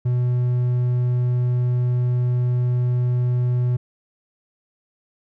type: tone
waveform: triangle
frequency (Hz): 123.47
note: B2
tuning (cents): 0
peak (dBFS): -15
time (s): 0.05-3.77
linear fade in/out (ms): 10
effects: none